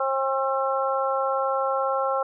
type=harmonic tone; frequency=268.2 Hz; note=C4; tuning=43 cents sharp; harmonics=2 / 3 / 4 / 5; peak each=-25 / -28 / -29 / -28 dBFS; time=0-2.23 s; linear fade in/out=5 ms; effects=none